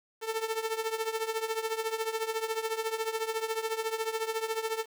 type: tone with tremolo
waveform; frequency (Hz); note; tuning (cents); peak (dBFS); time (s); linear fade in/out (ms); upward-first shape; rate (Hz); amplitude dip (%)
sawtooth; 445.3; A4; +21; -23; 0.21-4.86; 50; triangle; 14; 85
effects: 9-bit